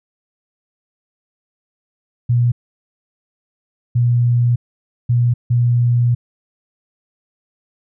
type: tone bursts at uneven times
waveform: sine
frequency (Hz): 120.6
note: B2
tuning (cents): -41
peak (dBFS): -11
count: 4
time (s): 2.29-2.52 / 3.95-4.56 / 5.09-5.34 / 5.5-6.15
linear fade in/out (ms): 10
effects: none